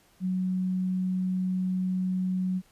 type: tone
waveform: sine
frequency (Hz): 185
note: F#3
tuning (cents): 0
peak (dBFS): -25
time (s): 0.2-2.62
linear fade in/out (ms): 50
effects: pink hiss -62 dBFS RMS until 2.71 s + resampled to 32000 Hz